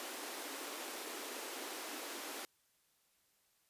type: high-pass noise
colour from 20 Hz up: pink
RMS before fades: -45 dBFS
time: 0-2.45 s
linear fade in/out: 0 ms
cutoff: 270 Hz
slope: 48 dB/octave
effects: white hiss -75 dBFS RMS until 3.69 s + resampled to 32000 Hz